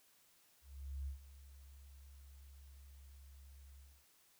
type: tone with ADSR envelope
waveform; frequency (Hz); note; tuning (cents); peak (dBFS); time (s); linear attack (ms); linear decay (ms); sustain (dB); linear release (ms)
sine; 68.5; C#2; -20; -39; 0.61-4.05; 460; 110; -16; 260
effects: white hiss -70 dBFS RMS until 4.39 s